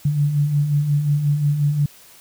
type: beating tone pair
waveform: sine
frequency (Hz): 141.2 / 146.8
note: C#3 / D3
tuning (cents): +32 / 0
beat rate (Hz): 5.6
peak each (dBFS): -25 / -16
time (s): 0.05-1.86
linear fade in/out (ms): 5
effects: white hiss -47 dBFS RMS until 2.2 s